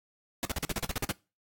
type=noise bursts; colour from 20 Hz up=pink; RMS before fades=-31 dBFS; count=11; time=0.43-1.112 s; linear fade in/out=0 ms; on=22 ms; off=44 ms; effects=noise-tail reverb RT60 0.3 s tail -22 dB re dry + AAC 64 kbps